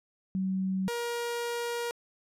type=tone pair in turn; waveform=sine / sawtooth; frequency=189.4 / 474 Hz; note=F#3 / A#4; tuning=+41 / +29 cents; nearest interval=octave + major third; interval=1588 cents; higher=second; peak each=-27 / -27 dBFS; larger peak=neither; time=0.35-0.88 / 0.88-1.91 s; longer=second; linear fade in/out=0 ms; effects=resampled to 32000 Hz